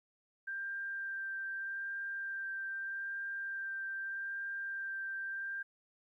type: tone with vibrato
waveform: sine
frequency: 1582 Hz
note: G6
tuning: 15 cents sharp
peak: -37 dBFS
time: 0.47-5.63 s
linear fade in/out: 10 ms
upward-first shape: sine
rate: 0.81 Hz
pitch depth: 10 cents each way
effects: 13-bit